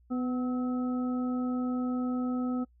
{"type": "harmonic tone with a mistuned harmonic", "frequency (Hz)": 250.3, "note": "B3", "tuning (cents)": 23, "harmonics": [1, 2, 3, 5], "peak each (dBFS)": [-28, -41, -44, -43], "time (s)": [0.1, 2.65], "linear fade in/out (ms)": 20, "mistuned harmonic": 5, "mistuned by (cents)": 54, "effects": ["noise-tail reverb RT60 0.1 s tail -24 dB re dry", "added 60 Hz sine -59 dBFS peak until 2.8 s"]}